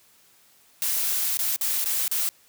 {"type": "noise with dropouts", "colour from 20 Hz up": "blue", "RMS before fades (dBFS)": -25, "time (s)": [0.82, 2.29], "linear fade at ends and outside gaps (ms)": 0, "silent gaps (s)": [[1.371, 1.391], [1.561, 1.611], [1.842, 1.859], [2.079, 2.114]], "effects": ["white hiss -58 dBFS RMS until 2.48 s", "high-pass 60 Hz 12 dB/octave"]}